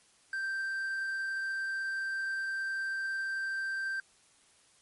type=tone with quantisation; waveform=triangle; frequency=1568 Hz; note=G6; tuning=in tune; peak=-30 dBFS; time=0.33-4 s; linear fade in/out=2 ms; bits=10; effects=white hiss -64 dBFS RMS until 4.81 s + MP3 48 kbps